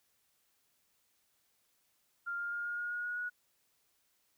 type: tone with pitch steps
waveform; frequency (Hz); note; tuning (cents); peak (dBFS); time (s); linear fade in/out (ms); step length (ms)
sine; 1396.9 / 1405.8 / 1414.8 / 1423.8 / 1432.9 / 1442 / 1451.2 / 1460.4; F6 / F6 / F6 / F6 / F6 / F#6 / F#6 / F#6; 0 / +11 / +22 / +33 / +44 / -45 / -34 / -23; -35; 2.26-3.3; 20; 130
effects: white hiss -75 dBFS RMS until 4.37 s

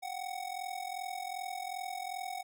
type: ring-modulated tone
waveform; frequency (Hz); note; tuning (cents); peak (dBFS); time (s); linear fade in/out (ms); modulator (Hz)
square; 746; F#5; +14; -35; 0.02-2.43; 20; 21.3
effects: none

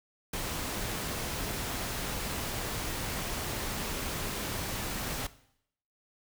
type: noise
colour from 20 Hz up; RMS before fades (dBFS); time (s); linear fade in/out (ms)
pink; -35; 0.33-5.27; 5
effects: noise-tail reverb RT60 0.7 s tail -17 dB re dry

